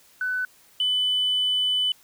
sine tone pair in turn, 1500 / 3000 Hz, F#6 / F#7, +23 / +23 cents, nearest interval octave, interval 1200 cents, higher second, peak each -23 / -19 dBFS, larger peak second, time 0.21-0.45 / 0.8-1.92 s, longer second, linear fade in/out 2 ms, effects tanh soft clip ceiling -16 dBFS + white hiss -56 dBFS RMS until 2.03 s

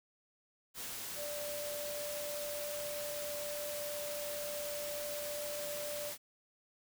sine tone in noise, 587.3 Hz, D5, in tune, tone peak -40 dBFS, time 1.15-6.13 s, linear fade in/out 50 ms, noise white, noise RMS -43 dBFS, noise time 0.74-6.18 s, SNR 0 dB, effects none

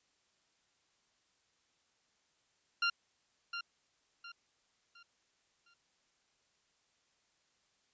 20% pulse tone with echo, 1390 Hz, F6, 9 cents flat, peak -24 dBFS, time 2.82-2.9 s, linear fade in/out 5 ms, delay 710 ms, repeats 4, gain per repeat -9 dB, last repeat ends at 5.74 s, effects white hiss -75 dBFS RMS until 7.93 s + resampled to 16000 Hz

